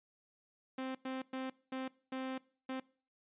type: tone bursts at uneven times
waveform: sawtooth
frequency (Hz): 261.6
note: C4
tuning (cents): 0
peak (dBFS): -34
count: 6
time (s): 0.78-0.95 / 1.05-1.22 / 1.33-1.5 / 1.72-1.88 / 2.12-2.38 / 2.69-2.8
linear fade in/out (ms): 5
effects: noise-tail reverb RT60 0.4 s tail -21 dB re dry + resampled to 8000 Hz